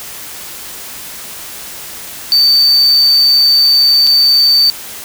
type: tone with dropouts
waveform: sine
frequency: 4571 Hz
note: D8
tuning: 48 cents flat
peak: -3 dBFS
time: 2.32-4.7 s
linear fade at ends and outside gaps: 0 ms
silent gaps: 4.068-4.072 s
effects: tanh soft clip ceiling -5 dBFS + white hiss -28 dBFS RMS until 5.04 s